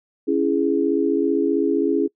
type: chord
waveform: sine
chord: C# minor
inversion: none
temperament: just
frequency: 277.2 / 332.6 / 415.8 Hz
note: C#4 / E4 / G#4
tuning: 0 / +16 / +2 cents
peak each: -21 dBFS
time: 0.27-2.08 s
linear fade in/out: 20 ms
effects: noise-tail reverb RT60 0.1 s tail -24 dB re dry